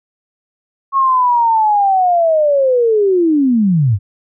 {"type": "linear sweep", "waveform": "sine", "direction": "down", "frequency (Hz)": [1100, 90.1], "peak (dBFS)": -9, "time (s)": [0.92, 3.99], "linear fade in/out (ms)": 50, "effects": []}